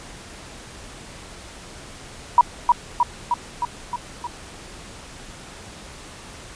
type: tone with echo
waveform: sine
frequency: 964 Hz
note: B5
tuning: 42 cents flat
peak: -7 dBFS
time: 2.38-2.41 s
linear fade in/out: 2 ms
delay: 310 ms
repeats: 6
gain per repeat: -3 dB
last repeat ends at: 4.27 s
effects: pink hiss -40 dBFS RMS until 6.55 s + resampled to 22050 Hz